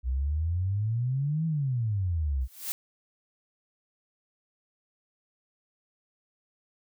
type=exponential two-way sweep; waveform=sine; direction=up then down; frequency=60.8 to 164.81 to 60.8 Hz; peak=-25 dBFS; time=0.03-2.48 s; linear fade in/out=50 ms; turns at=1.46 s
type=noise with exponential growth; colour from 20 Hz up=blue; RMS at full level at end=-29 dBFS; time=2.41-2.72 s; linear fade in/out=0 ms; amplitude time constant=67 ms
effects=none